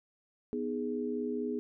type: chord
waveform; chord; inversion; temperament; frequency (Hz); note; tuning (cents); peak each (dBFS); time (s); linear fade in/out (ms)
sine; G# minor; first; equal; 246.9 / 311.1 / 415.3; B3 / D#4 / G#4; 0 / 0 / 0; -35 / -39 / -35; 0.53-1.59; 0
effects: none